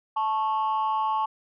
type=tone pair together; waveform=sine; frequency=873 / 1099.9 Hz; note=A5 / C#6; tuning=-14 / -14 cents; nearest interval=major third; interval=400 cents; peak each=-23 / -25 dBFS; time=0.16-1.26 s; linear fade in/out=10 ms; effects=tanh soft clip ceiling -19 dBFS